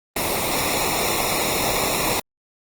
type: noise with comb filter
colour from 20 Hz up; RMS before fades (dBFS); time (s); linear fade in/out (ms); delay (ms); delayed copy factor
pink; -22; 0.16-2.2; 5; 0.64; -0.75
effects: Opus 24 kbps